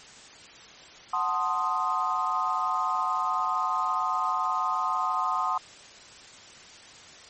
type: chord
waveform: sine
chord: F# diminished seventh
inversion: none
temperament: equal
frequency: 740 / 880 / 1046.5 / 1244.5 Hz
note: F#5 / A5 / C6 / Eb6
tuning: 0 / 0 / 0 / 0 cents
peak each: -32 / -33 / -28 / -28 dBFS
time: 1.13-5.58 s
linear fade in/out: 5 ms
effects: white hiss -48 dBFS RMS until 7.29 s + MP3 32 kbps